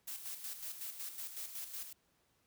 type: noise with tremolo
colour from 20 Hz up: blue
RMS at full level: -43 dBFS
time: 0.07-1.93 s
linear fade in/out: 10 ms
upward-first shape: square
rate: 5.4 Hz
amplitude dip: 55%
effects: pink hiss -75 dBFS RMS until 2.46 s + high-pass 60 Hz 12 dB/octave